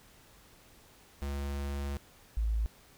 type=tone pair in turn; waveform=square / sine; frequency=70.3 / 54.93 Hz; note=C#2 / A1; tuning=+25 / -2 cents; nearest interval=major third; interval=427 cents; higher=first; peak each=-34 / -27 dBFS; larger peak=second; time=1.22-1.97 / 2.37-2.66 s; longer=first; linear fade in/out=0 ms; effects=pink hiss -59 dBFS RMS until 2.97 s